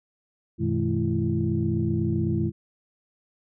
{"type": "tone cluster", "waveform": "sine", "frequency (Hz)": [93.5, 121.3, 157.4, 211.8, 335.9], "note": ["F#2", "B2", "D#3", "G#3", "E4"], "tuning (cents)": [19, -31, 20, 34, 33], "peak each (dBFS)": -28, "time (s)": [0.58, 2.52], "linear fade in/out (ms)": 50, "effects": ["tanh soft clip ceiling -11 dBFS"]}